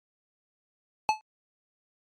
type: tone with exponential decay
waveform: square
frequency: 865 Hz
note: A5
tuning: 30 cents flat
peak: -17 dBFS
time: 1.09-1.21 s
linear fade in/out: 0 ms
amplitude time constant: 26 ms
effects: low-pass 5000 Hz 12 dB/octave + MP3 64 kbps